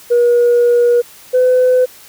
sine tone pair in turn, 480 / 505.6 Hz, B4 / B4, -49 / +41 cents, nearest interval minor second, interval 90 cents, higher second, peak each -6 dBFS, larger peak neither, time 0.1-1.02 / 1.33-1.86 s, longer first, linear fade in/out 20 ms, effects tanh soft clip ceiling -5 dBFS + white hiss -40 dBFS RMS until 2.08 s

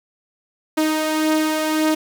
sawtooth beating tone pair, 311.1 / 312.9 Hz, D#4 / D#4, 0 / +10 cents, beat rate 1.8 Hz, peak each -14 / -21 dBFS, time 0.77-1.95 s, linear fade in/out 10 ms, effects 7-bit

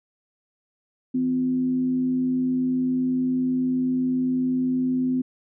sine tone with frequency modulation, 255.2 Hz, C4, 43 cents flat, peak -20 dBFS, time 1.14-5.22 s, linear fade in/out 10 ms, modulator 92.9 Hz, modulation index 0.26, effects none

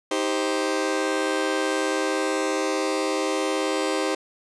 sawtooth chord, C minor, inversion first, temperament just, 314 / 392.4 / 523.3 Hz, Eb4 / G4 / C5, +16 / +2 / 0 cents, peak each -23 dBFS, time 0.11-4.15 s, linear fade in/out 5 ms, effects resampled to 22050 Hz

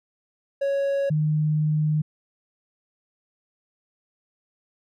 triangle / sine tone pair in turn, 555 / 152.98 Hz, C#5 / D#3, +2 / -29 cents, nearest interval octave + minor seventh, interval 2231 cents, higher first, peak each -19 dBFS, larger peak neither, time 0.61-1.1 / 1.1-2.02 s, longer second, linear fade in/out 10 ms, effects none

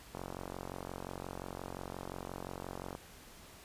click train, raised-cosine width 1 ms, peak -27 dBFS, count 129, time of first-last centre 0.15-2.951 s, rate 45.7 Hz, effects pink hiss -55 dBFS RMS until 3.64 s + resampled to 32000 Hz

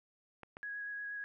clicks, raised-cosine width 0.5 ms, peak -33 / -31 dBFS, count 2, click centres 0.433 / 0.569 s
sine tone with vibrato, 1661.2 Hz, G#6, in tune, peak -39 dBFS, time 0.63-1.24 s, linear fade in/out 0 ms, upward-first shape square, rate 8.4 Hz, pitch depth 9 cents each way
effects none

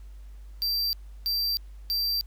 square tone bursts, 4699 Hz, D8, in tune, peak -25 dBFS, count 3, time 0.62-2.21 s, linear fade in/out 0 ms, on 310 ms, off 330 ms, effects added 50 Hz sine -41 dBFS peak until 2.26 s + pink hiss -64 dBFS RMS until 2.26 s

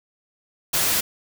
white noise, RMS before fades -21 dBFS, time 0.73-1.01 s, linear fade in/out 10 ms, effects none

